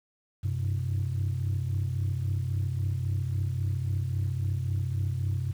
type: tone cluster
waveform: sine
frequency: 94 / 97.7 / 128.5 Hz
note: F#2 / G2 / C3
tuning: +28 / -5 / -31 cents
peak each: -27 / -35 / -29 dBFS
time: 0.43-5.53 s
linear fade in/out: 20 ms
effects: tanh soft clip ceiling -22 dBFS + 9-bit